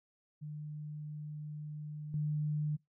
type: tone with level steps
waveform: sine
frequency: 150.5 Hz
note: D3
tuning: 43 cents sharp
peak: -40 / -31 dBFS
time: 0.41-2.77 s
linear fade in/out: 20 ms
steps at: 2.14 s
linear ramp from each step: 2 ms
effects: noise-tail reverb RT60 0.2 s tail -25 dB re dry